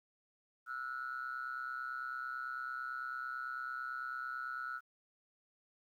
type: ring-modulated tone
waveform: triangle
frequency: 64.5 Hz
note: C2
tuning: 24 cents flat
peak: -33 dBFS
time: 0.66-4.81 s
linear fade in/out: 50 ms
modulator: 1390 Hz
effects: tanh soft clip ceiling -32 dBFS + 12-bit